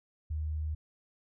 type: tone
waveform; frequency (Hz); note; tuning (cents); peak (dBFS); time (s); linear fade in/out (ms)
sine; 77.1; D#2; -15; -31; 0.3-0.75; 10
effects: none